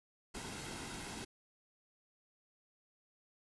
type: noise with comb filter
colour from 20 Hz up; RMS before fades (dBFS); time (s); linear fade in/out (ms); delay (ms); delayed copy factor
pink; -45; 0.34-1.25; 10; 1.7; -0.5
effects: resampled to 24000 Hz